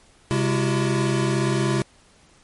square tone cluster, 132.2 / 202 / 338.1 / 375.1 Hz, C3 / G#3 / E4 / F#4, +18 / -48 / +44 / +24 cents, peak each -23 / -27 / -26 / -29 dBFS, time 0.31-1.82 s, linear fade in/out 0 ms, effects pink hiss -55 dBFS RMS until 2.43 s + MP3 48 kbps

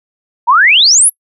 sine exponential sweep, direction up, 896 to 11670 Hz, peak -4 dBFS, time 0.47-1.1 s, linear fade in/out 20 ms, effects noise-tail reverb RT60 0.1 s tail -26 dB re dry

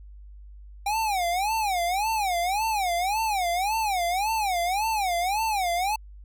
square tone with vibrato, 784 Hz, G5, in tune, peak -24 dBFS, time 0.86-5.96 s, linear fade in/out 5 ms, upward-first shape sine, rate 1.8 Hz, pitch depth 230 cents each way, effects added 50 Hz sine -42 dBFS peak until 6.24 s

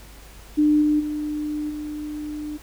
sine tone with level steps, 300 Hz, D4, 37 cents sharp, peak -14 / -16 / -24 / -28 dBFS, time 0.57-2.58 s, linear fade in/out 20 ms, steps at 0.81 / 0.99 / 1.69 s, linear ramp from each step 20 ms, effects added 50 Hz sine -43 dBFS peak until 2.62 s + pink hiss -47 dBFS RMS until 2.62 s

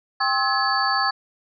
sine tone cluster, 791 / 1067 / 1292 / 1694 / 4533 Hz, G5 / C6 / E6 / G#6 / C#8, +15 / +34 / -35 / +34 / +38 cents, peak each -25 dBFS, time 0.2-1.11 s, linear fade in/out 10 ms, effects none

